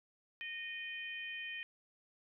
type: harmonic tone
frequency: 617 Hz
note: D#5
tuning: 15 cents flat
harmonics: 3 / 4 / 5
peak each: -45 / -44 / -48 dBFS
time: 0.41-1.63 s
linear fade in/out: 0 ms
effects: none